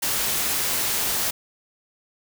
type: noise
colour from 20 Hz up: white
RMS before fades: -24 dBFS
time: 0.02-1.31 s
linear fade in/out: 10 ms
effects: none